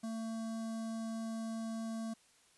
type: tone with notch filter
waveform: square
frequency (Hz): 224.6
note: A3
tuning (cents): +36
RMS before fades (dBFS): -40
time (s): 0.03-2.14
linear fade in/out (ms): 10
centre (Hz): 2400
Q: 0.62
effects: white hiss -67 dBFS RMS until 2.57 s + resampled to 24000 Hz